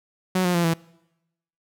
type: tone with pitch steps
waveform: sawtooth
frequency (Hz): 185 / 178.18 / 171.62 / 165.29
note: F#3 / F3 / F3 / E3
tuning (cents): 0 / +35 / -30 / +5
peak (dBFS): -15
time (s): 0.35-0.738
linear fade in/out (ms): 5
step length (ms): 97
effects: noise-tail reverb RT60 0.9 s tail -24 dB re dry